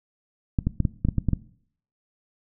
clicks, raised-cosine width 5 ms, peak -9 dBFS, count 9, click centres 0.588 / 0.67 / 0.803 / 0.852 / 1.05 / 1.087 / 1.183 / 1.287 / 1.333 s, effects noise-tail reverb RT60 0.6 s tail -19 dB re dry

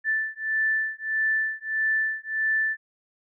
sine beating tone pair, 1760 / 1761.6 Hz, A6 / A6, 0 / +2 cents, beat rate 1.6 Hz, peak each -26 dBFS, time 0.04-2.77 s, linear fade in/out 50 ms, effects none

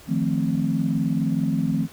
sine chord, F dominant seventh, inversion third, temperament equal, 155.56 / 174.61 / 220 / 261.6 Hz, Eb3 / F3 / A3 / C4, 0 / 0 / 0 / 0 cents, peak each -25 dBFS, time 0.07-1.88 s, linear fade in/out 50 ms, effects tanh soft clip ceiling -10 dBFS + pink hiss -47 dBFS RMS until 1.92 s

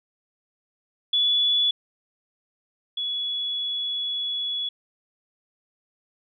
sine tone pair in turn, 3424 / 3389 Hz, A7 / G#7, -48 / +34 cents, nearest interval unison, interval 18 cents, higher first, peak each -18 / -25 dBFS, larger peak first, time 1.13-1.71 / 2.97-4.69 s, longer second, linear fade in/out 5 ms, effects none

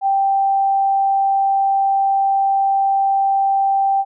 sine tone, 784 Hz, G5, in tune, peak -13 dBFS, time 0.01-4.05 s, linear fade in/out 50 ms, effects none

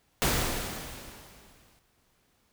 pink noise with exponential decay, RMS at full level -24 dBFS, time 0.22-1.79 s, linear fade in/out 0 ms, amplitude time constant 340 ms, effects pink hiss -69 dBFS RMS until 2.52 s

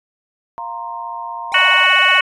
sine chord, F suspended fourth, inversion none, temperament just, 698.5 / 931.3 / 1047.7 Hz, F5 / Bb5 / C6, 0 / -2 / +2 cents, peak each -32 / -26 / -30 dBFS, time 0.58-1.85 s, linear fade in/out 0 ms
square tone with vibrato, 690 Hz, F5, 21 cents flat, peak -26 dBFS, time 1.52-2.2 s, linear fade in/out 0 ms, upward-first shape sine, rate 16 Hz, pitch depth 290 cents each way
harmonic tone, 370 Hz, F#4, in tune, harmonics 3 / 4 / 5 / 6 / 7 / 8, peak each -17 / -17 / -17 / -17 / -17 / -17 dBFS, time 1.54-2.21 s, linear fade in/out 5 ms
effects resampled to 24000 Hz

